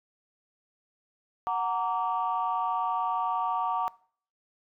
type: chord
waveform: sine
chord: Gb augmented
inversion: none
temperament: just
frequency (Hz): 740 / 925 / 1156.2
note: Gb5 / Bb5 / D6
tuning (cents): 0 / -14 / -27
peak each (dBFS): -30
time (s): 1.47-3.88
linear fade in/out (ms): 0
effects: noise-tail reverb RT60 0.5 s tail -22 dB re dry + tanh soft clip ceiling -18 dBFS